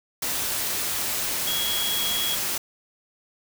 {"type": "tone in noise", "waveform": "sine", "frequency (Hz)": 3321, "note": "G#7", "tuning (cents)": -1, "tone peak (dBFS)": -26, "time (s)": [1.47, 2.35], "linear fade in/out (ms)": 5, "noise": "white", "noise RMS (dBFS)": -27, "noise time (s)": [0.22, 2.58], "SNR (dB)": -2, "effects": []}